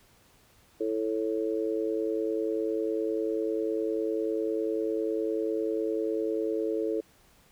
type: chord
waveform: sine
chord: A major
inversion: second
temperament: just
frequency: 330 / 440 / 550 Hz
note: E4 / A4 / C#5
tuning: +2 / 0 / -14 cents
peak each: -31 / -29 / -35 dBFS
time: 0.8-7.01 s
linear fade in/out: 10 ms
effects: pink hiss -61 dBFS RMS until 7.51 s